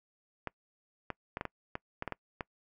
clicks, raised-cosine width 0.5 ms, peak -20 dBFS, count 10, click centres 0.473 / 1.103 / 1.371 / 1.411 / 1.453 / 1.754 / 2.024 / 2.077 / 2.123 / 2.408 s, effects noise-tail reverb RT60 0.1 s tail -25 dB re dry

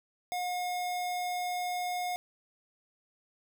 square tone, 719 Hz, F#5, 50 cents flat, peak -32 dBFS, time 0.32-2.16 s, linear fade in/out 0 ms, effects none

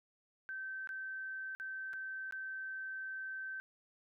sine tone with dropouts, 1547 Hz, G6, 23 cents flat, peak -40 dBFS, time 0.49-3.6 s, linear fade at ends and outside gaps 0 ms, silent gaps 0.873-0.891 / 1.55-1.599 / 1.932-1.936 / 2.31-2.324 s, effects none

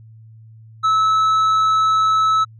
triangle tone with tanh clipping, 1301 Hz, E6, 23 cents flat, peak -14 dBFS, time 0.83-2.45 s, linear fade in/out 20 ms, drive 10 dB, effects added 111 Hz sine -40 dBFS peak until 2.59 s

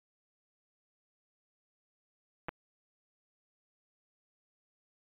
clicks, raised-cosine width 0.5 ms, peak -22 dBFS, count 2, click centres 2.485 / 2.491 s, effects resampled to 8000 Hz

